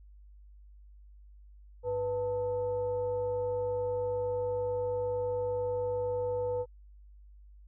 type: tone with frequency modulation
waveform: sine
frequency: 493.9 Hz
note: B4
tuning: in tune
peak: -29 dBFS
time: 1.83-6.66 s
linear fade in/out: 50 ms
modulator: 395 Hz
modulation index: 0.48
effects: added 50 Hz sine -51 dBFS peak until 7.67 s